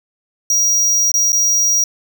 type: tone with dropouts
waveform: square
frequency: 5740 Hz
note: F8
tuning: 47 cents sharp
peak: -12 dBFS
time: 0.5-1.84 s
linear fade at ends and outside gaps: 2 ms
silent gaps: 1.117-1.14 / 1.321-1.329 s
effects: none